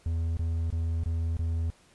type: tone bursts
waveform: triangle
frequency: 82.41 Hz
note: E2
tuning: in tune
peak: -24 dBFS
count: 5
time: 0.06-1.702 s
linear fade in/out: 0 ms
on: 310 ms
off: 23 ms
effects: pink hiss -60 dBFS RMS until 1.94 s + resampled to 24000 Hz